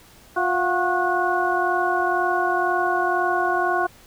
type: tone cluster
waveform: sine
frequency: 355.4 / 694 / 736 / 1089 / 1465 Hz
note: F4 / F5 / F#5 / C#6 / F#6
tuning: +30 / -11 / -9 / -31 / -18 cents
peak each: -25 dBFS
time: 0.36-3.87 s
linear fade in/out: 10 ms
effects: pink hiss -50 dBFS RMS until 4.06 s